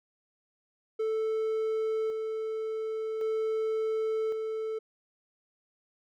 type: tone with tremolo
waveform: triangle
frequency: 440 Hz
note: A4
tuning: in tune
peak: -25 dBFS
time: 0.99-4.79 s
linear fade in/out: 10 ms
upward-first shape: square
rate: 0.45 Hz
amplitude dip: 35%
effects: none